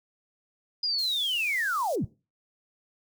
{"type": "linear sweep", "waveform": "sine", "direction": "down", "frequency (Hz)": [4978, 82.4], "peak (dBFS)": -25, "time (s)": [0.83, 2.05], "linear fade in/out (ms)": 5}
{"type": "high-pass noise", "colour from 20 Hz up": "pink", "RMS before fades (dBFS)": -44, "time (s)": [0.98, 1.96], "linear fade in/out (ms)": 10, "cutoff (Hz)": 4500, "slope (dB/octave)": 24}
{"effects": ["noise-tail reverb RT60 0.3 s tail -20 dB re dry"]}